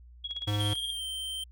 sine tone with tremolo, 3322 Hz, G#7, in tune, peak -30 dBFS, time 0.24-0.91 s, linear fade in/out 5 ms, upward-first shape triangle, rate 17 Hz, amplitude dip 100%
click train, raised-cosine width 0.2 ms, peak -33 dBFS, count 9, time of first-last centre 0.31-0.754 s, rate 18 Hz
square tone, 103.83 Hz, G#2, in tune, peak -28 dBFS, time 0.47-0.74 s, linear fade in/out 10 ms
square tone with pitch glide, 3186 to 3126 Hz, G7 to G7, +27 to -6 cents, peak -34 dBFS, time 0.6-1.44 s, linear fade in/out 5 ms, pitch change -33 cents, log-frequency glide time 0.93-1.03 s
effects added 60 Hz sine -49 dBFS peak until 1.51 s

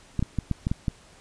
clicks, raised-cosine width 5 ms, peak -12 dBFS, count 7, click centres 0.193 / 0.226 / 0.387 / 0.513 / 0.669 / 0.715 / 0.882 s, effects pink hiss -53 dBFS RMS until 1.2 s + resampled to 22050 Hz

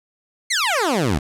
15% pulse exponential sweep, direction down, 2216 to 65.41 Hz, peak -11 dBFS, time 0.5-1.19 s, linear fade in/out 10 ms, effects low-pass 11000 Hz 12 dB/octave

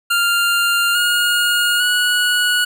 25% pulse tone with pitch steps, 1396.9 / 1429.6 / 1463 Hz, F6 / F6 / F#6, 0 / +40 / -20 cents, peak -10 dBFS, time 0.1-2.65 s, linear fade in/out 10 ms, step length 850 ms, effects none

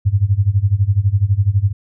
sine tone with tremolo, 100 Hz, G2, 35 cents sharp, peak -8 dBFS, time 0.05-1.73 s, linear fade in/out 20 ms, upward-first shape sine, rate 12 Hz, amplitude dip 90%, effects none

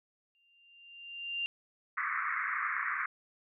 sine tone with exponential growth, 2787 Hz, F7, 4 cents flat, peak -30 dBFS, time 0.35-1.46 s, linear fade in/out 0 ms, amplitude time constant 240 ms
pink band-pass noise, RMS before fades -34 dBFS, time 1.97-3.06 s, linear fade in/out 5 ms, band 1100 to 2200 Hz, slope 96 dB/octave
effects none

